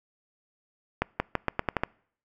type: accelerating click train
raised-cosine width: 0.5 ms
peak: -9 dBFS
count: 8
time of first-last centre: 1.02-1.835 s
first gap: 180 ms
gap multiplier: 0.85
effects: noise-tail reverb RT60 0.6 s tail -26 dB re dry